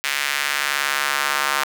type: tone with high-pass filter sweep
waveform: square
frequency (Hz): 70.6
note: C#2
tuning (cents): +32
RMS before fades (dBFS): -22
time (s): 0.04-1.64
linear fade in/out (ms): 0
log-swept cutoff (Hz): 2000 to 1200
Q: 1.6
effects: 7-bit